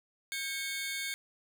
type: tone cluster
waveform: sawtooth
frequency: 1601 / 2205 / 3612 Hz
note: G6 / C#7 / A7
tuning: +36 / -10 / +45 cents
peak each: -38 / -33 / -38 dBFS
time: 0.32-1.14 s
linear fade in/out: 0 ms
effects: none